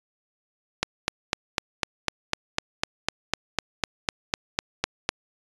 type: click train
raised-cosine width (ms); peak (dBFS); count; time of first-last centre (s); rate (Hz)
0.2; -4; 18; 0.83-5.091; 3.99
effects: resampled to 22050 Hz